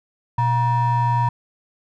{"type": "ring-modulated tone", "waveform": "triangle", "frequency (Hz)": 414.1, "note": "G#4", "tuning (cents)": -5, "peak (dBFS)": -11, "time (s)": [0.38, 1.29], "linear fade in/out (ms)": 5, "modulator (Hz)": 535, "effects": []}